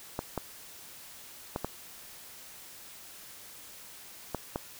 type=clicks; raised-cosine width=1 ms; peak=-17 dBFS; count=6; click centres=0.191 / 0.377 / 1.561 / 1.646 / 4.347 / 4.559 s; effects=white hiss -49 dBFS RMS until 4.79 s